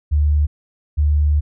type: tone pair in turn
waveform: sine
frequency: 74.2 / 74.2 Hz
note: D2 / D2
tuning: +18 / +18 cents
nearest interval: unison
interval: 0 cents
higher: neither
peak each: -12 dBFS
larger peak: neither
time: 0.11-0.47 / 0.97-1.41 s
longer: second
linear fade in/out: 20 ms
effects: none